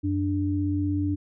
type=tone pair together; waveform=sine; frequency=92.51 / 293.7 Hz; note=F#2 / D4; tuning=0 / 0 cents; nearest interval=octave + minor sixth; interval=2000 cents; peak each=-26 / -25 dBFS; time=0.03-1.16 s; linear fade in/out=20 ms; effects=none